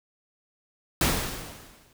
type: noise with exponential decay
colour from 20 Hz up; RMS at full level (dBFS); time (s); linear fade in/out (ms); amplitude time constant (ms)
pink; -21; 1.01-1.93; 2; 200
effects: none